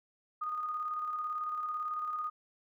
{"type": "tone with tremolo", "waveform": "sine", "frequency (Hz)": 1234, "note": "D#6", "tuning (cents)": -15, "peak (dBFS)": -32, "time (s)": [0.41, 2.3], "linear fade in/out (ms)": 10, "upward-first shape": "square", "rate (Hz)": 18, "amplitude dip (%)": 30, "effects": []}